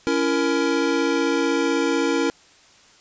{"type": "chord", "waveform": "square", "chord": "A# diminished", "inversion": "first", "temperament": "just", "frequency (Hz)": [279.7, 335.6, 466.2], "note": ["C#4", "E4", "A#4"], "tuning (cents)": [16, 31, 0], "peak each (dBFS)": -24, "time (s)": [0.07, 2.3], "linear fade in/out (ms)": 0, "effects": ["white hiss -52 dBFS RMS until 3 s", "resampled to 16000 Hz"]}